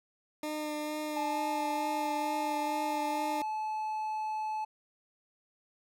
20% pulse tone with vibrato, 302.6 Hz, D#4, 48 cents flat, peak -29 dBFS, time 0.43-3.42 s, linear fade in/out 2 ms, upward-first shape sine, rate 2.2 Hz, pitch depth 13 cents each way
triangle tone, 864 Hz, A5, 32 cents flat, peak -30 dBFS, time 1.16-4.65 s, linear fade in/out 10 ms
effects none

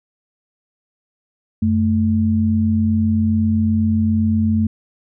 sine tone pair together, 91.7 / 219.4 Hz, F#2 / A3, -15 / -5 cents, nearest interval octave + minor third, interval 1510 cents, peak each -18 / -15 dBFS, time 1.62-4.67 s, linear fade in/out 5 ms, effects none

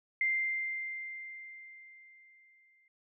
sine tone with exponential decay, 2093 Hz, C7, in tune, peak -26 dBFS, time 0.21-2.88 s, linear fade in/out 2 ms, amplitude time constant 580 ms, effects none

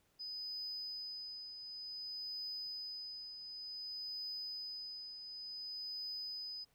sine tone with tremolo, 5000 Hz, D#8, 8 cents sharp, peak -39 dBFS, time 0.19-6.65 s, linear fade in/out 20 ms, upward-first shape triangle, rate 0.55 Hz, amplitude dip 60%, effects tanh soft clip ceiling -37 dBFS + pink hiss -75 dBFS RMS until 6.74 s

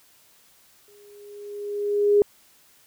sine tone with exponential growth, 410.6 Hz, G#4, 20 cents flat, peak -12 dBFS, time 0.88-2.22 s, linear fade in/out 1 ms, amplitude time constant 290 ms, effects white hiss -57 dBFS RMS until 2.86 s

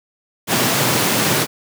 pink high-pass noise, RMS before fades -17 dBFS, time 0.47-1.47 s, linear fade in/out 50 ms, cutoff 100 Hz, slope 96 dB/octave, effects none

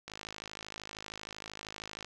click train, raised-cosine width 0.2 ms, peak -24 dBFS, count 105, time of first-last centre 0.08-2.046 s, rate 52.9 Hz, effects none

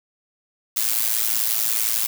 blue noise with amplitude modulation, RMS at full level -18 dBFS, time 0.76-2.07 s, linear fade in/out 10 ms, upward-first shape sine, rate 111 Hz, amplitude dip 85%, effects none

